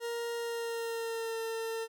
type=tone with pitch glide; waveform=40% pulse; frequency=468.9 to 452.1 Hz; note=A#4 to A4; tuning=+10 to +47 cents; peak=-33 dBFS; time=0-1.88 s; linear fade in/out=50 ms; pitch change=-63 cents; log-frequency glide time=0.36-1.4 s; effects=none